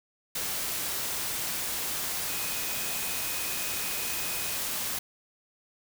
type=tone in noise; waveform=sine; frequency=2507 Hz; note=D#7; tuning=12 cents sharp; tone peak=-41 dBFS; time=2.28-4.57 s; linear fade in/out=5 ms; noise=white; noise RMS=-32 dBFS; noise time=0.35-4.99 s; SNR=-12 dB; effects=none